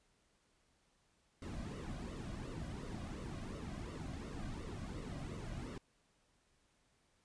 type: noise with flanger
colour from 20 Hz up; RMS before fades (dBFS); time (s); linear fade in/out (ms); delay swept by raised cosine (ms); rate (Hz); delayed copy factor
brown; -45; 1.42-5.78; 2; 1.2 to 2.3; 2.8; -0.7
effects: pink hiss -75 dBFS RMS until 7.24 s + resampled to 22050 Hz